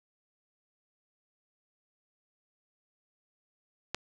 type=click; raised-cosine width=0.2 ms; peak=-14 dBFS; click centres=3.946 s; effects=none